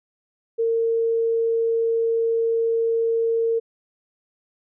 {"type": "tone", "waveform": "sine", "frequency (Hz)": 457.1, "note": "A#4", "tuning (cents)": -34, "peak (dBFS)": -18, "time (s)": [0.58, 3.6], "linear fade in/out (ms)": 20, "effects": []}